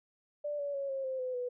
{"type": "tone with pitch steps", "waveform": "sine", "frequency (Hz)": [587.3, 570.6, 554.3, 538.6, 523.2, 508.3, 493.9], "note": ["D5", "C#5", "C#5", "C#5", "C5", "B4", "B4"], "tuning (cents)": [0, 50, 0, -50, 0, 50, 0], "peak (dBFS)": -33, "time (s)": [0.44, 1.49], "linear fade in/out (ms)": 10, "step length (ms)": 150, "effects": []}